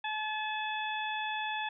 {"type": "harmonic tone", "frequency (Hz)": 860, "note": "A5", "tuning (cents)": -40, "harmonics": [1, 2, 3, 4], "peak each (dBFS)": [-35, -38, -40, -41], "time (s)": [0.04, 1.69], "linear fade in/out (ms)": 5, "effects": []}